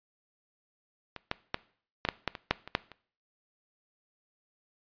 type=clicks; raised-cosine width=0.3 ms; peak=-23 / -13 / -12 / -12 / -9 / -12 / -22 / -7 / -25 / -8 / -30 dBFS; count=11; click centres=1.163 / 1.314 / 1.544 / 2.051 / 2.088 / 2.277 / 2.352 / 2.51 / 2.676 / 2.751 / 2.917 s; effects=noise-tail reverb RT60 0.5 s tail -20 dB re dry + resampled to 11025 Hz